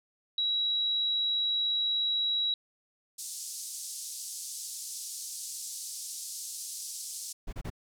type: tone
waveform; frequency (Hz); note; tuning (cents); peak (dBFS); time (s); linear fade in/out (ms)
sine; 3881; B7; -31; -26; 0.38-2.54; 2
type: band-pass noise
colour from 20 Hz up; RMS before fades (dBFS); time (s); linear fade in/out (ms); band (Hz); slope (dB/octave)
white; -40; 3.18-7.33; 10; 4800 to 10000; 24
type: noise bursts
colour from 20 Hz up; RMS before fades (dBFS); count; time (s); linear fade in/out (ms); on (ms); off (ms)
brown; -36; 3; 7.47-7.702; 10; 58; 29
effects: none